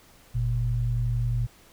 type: tone pair together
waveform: sine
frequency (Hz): 47.14 / 118.5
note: F#1 / A#2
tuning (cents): +33 / +29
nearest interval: octave + major third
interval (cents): 1596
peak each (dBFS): -28 / -24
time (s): 0.34-1.47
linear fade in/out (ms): 20
effects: pink hiss -55 dBFS RMS until 1.72 s